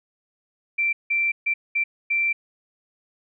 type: tone bursts at uneven times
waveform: sine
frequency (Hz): 2349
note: D7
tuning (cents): 0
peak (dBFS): -19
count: 5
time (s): 0.78-0.93 / 1.1-1.32 / 1.46-1.54 / 1.75-1.84 / 2.1-2.33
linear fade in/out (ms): 10
effects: none